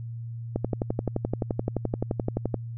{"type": "click train", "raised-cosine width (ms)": 2, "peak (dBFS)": -12, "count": 24, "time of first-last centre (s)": [0.56, 2.543], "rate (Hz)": 11.6, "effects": ["added 116 Hz sine -33 dBFS peak until 2.77 s"]}